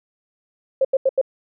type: tone bursts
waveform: sine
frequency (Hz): 533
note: C5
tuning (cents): +32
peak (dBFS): -13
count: 4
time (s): 0.81-1.214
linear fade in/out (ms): 5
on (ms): 38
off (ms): 84
effects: none

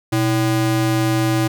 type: ring-modulated tone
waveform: square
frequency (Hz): 223.6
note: A3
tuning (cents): +28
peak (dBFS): -13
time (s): 0.12-1.48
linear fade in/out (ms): 10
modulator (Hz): 101
effects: none

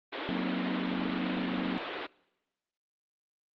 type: band-pass noise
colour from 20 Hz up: pink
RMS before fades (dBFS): -37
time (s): 0.12-2.07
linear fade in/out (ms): 10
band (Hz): 290 to 3800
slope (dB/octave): 48
type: chord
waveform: sine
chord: C half-diminished seventh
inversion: second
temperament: equal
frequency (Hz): 185 / 233.1 / 261.6 / 311.1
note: Gb3 / Bb3 / C4 / Eb4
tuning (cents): 0 / 0 / 0 / 0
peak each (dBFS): -35 / -37 / -34 / -40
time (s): 0.29-1.78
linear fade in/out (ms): 0
effects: noise-tail reverb RT60 1.0 s tail -25 dB re dry + Opus 24 kbps

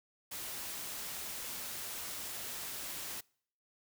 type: noise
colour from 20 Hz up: white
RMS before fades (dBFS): -42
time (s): 0.31-3.21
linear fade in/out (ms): 10
effects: noise-tail reverb RT60 0.6 s tail -26 dB re dry

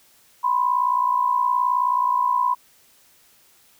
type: tone pair together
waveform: sine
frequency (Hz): 987.8 / 1046.8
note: B5 / C6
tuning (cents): 0 / 0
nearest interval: minor second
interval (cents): 100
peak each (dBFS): -19 / -22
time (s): 0.43-2.55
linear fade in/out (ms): 20
effects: white hiss -56 dBFS RMS until 3.79 s

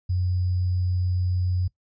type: tone with sample-and-hold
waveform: sine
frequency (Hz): 90.7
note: F#2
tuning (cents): -34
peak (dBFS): -21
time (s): 0.09-1.68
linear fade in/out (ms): 10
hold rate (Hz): 4900
effects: noise-tail reverb RT60 0.1 s tail -20 dB re dry + resampled to 16000 Hz

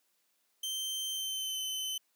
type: tone with pitch glide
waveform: sawtooth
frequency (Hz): 3120 to 3051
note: G7 to G7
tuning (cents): -9 to -48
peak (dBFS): -31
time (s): 0.63-1.98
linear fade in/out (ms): 5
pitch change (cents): -39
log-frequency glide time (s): 1.11-1.59
effects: white hiss -75 dBFS RMS until 2.15 s + high-pass 200 Hz 12 dB/octave

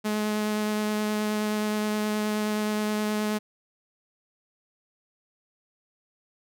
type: tone with vibrato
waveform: sawtooth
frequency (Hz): 212.1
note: G#3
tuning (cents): +37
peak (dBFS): -21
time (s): 0.04-3.39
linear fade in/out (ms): 20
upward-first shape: triangle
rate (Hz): 9.5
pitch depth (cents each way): 11
effects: none

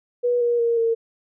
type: tone with pitch steps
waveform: sine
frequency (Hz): 486.2 / 476.5 / 466.9 / 457.6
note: B4 / A#4 / A#4 / A#4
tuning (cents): -27 / +38 / +3 / -32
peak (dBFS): -17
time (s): 0.23-0.95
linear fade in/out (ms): 20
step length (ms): 180
effects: none

